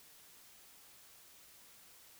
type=silence; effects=white hiss -60 dBFS RMS until 2.19 s